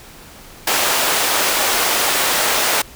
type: high-pass noise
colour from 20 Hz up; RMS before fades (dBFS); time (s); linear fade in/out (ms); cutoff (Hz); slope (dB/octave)
pink; -17; 0.67-2.82; 5; 540; 12
effects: pink hiss -40 dBFS RMS until 2.95 s